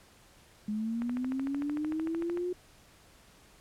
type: linear sweep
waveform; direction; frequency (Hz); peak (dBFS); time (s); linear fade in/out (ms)
sine; up; 207.7 to 362.4; -30; 0.68-2.53; 5
type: click train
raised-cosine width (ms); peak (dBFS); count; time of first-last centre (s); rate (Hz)
0.5; -27; 19; 1.02-2.373; 13.3
effects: pink hiss -59 dBFS RMS until 3.6 s + low-pass 12000 Hz 12 dB/octave

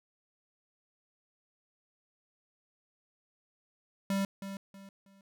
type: tone with echo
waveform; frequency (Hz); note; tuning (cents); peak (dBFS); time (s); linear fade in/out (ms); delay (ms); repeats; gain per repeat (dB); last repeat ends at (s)
square; 196; G3; 0; -29; 4.1-4.25; 2; 320; 3; -10; 5.21
effects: none

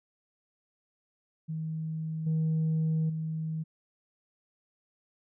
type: tone with level steps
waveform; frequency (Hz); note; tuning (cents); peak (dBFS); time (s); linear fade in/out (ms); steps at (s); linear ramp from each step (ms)
sine; 158.9; D#3; +37; -31 / -23 / -30; 1.48-3.64; 20; 2.26 / 3.09; 10
effects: tanh soft clip ceiling -23 dBFS

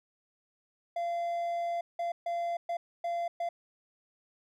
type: tone bursts at uneven times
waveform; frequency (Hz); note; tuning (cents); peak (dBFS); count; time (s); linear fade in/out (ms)
triangle; 687; F5; -29; -28; 6; 0.96-1.81 / 1.99-2.12 / 2.26-2.57 / 2.69-2.77 / 3.04-3.28 / 3.4-3.49; 5
effects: none

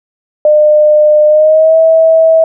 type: tone with pitch glide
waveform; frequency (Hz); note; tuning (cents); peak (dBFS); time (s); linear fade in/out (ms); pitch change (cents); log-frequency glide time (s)
sine; 604 to 647.4; D5 to E5; +48 to -31; -3; 0.45-2.44; 2; +121; 1.27-1.77
effects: none

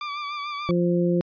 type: tone with vibrato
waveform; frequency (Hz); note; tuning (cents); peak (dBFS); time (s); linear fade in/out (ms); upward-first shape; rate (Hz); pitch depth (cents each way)
sawtooth; 1169; D6; -8; -25; 0.01-0.71; 2; sine; 6.8; 42
type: harmonic tone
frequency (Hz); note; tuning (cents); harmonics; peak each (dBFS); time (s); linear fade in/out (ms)
174.61; F3; 0; 1 / 2 / 3; -21 / -23 / -27; 0.69-1.21; 0
effects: resampled to 11025 Hz

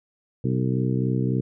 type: harmonic tone with a mistuned harmonic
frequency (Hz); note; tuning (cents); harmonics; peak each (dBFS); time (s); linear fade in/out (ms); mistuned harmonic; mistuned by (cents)
63.6; C2; -48; 2 / 3 / 4 / 5 / 6 / 7; -23 / -27 / -29 / -31 / -33 / -34; 0.44-1.41; 5; 7; +16
effects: none

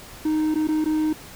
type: tone with dropouts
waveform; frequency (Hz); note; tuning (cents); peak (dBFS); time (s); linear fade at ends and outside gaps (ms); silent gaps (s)
triangle; 310; D#4; -6; -17; 0.25-1.13; 5; 0.544-0.555 / 0.673-0.686 / 0.844-0.858
effects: pink hiss -42 dBFS RMS until 1.35 s

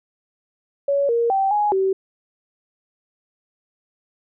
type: tone with pitch steps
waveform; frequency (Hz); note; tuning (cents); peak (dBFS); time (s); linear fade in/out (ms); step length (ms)
sine; 562 / 467.9 / 777 / 833 / 383.4; C#5 / A#4 / G5 / G#5 / G4; +24 / +6 / -16 / +5 / -38; -16; 0.88-1.93; 5; 210
effects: none

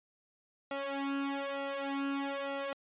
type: tone with flanger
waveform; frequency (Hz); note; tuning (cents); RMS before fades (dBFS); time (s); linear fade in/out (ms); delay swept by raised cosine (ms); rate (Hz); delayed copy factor
sawtooth; 277.2; C#4; 0; -36; 0.71-2.73; 2; 1.5 to 2.9; 1.1; +0.9
effects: resampled to 8000 Hz

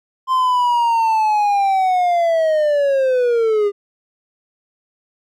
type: linear sweep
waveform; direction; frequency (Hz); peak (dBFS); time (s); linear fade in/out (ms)
triangle; down; 1046.5 to 400; -11; 0.27-3.72; 50
effects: none

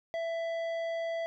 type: tone with tanh clipping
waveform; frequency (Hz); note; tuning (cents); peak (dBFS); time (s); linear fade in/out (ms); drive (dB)
sine; 664; E5; +12; -33; 0.14-1.26; 0; 11
effects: none

